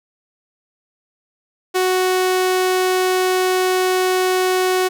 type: tone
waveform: sawtooth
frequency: 370 Hz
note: F#4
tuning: in tune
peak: -11 dBFS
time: 1.74-4.89 s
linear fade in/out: 20 ms
effects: none